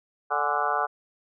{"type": "harmonic tone with a mistuned harmonic", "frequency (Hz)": 146.83, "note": "D3", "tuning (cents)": 0, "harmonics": [3, 4, 5, 6, 7, 8, 9, 10], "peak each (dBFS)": [-35, -34, -29, -30, -32, -29, -31, -32], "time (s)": [0.3, 0.87], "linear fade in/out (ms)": 20, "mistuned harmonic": 6, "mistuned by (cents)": -86, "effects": []}